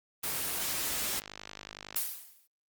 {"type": "noise", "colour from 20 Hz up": "white", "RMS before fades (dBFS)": -33, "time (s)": [0.23, 1.2], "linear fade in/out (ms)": 10}
{"type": "click train", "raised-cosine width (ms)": 0.2, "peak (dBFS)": -24, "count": 42, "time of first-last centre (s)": [1.16, 1.966], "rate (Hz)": 50.9}
{"type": "noise with exponential decay", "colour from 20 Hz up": "blue", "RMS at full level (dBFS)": -28, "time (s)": [1.96, 2.47], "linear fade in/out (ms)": 1, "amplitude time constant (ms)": 110}
{"effects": ["Opus 24 kbps"]}